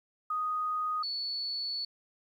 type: tone pair in turn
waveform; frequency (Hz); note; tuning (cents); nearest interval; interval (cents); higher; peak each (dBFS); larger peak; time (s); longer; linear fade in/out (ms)
sine; 1244.5 / 4435; D#6 / C#8; 0 / 0; octave + minor seventh; 2200; second; -29 / -32; first; 0.3-1.03 / 1.03-1.85; second; 5
effects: 11-bit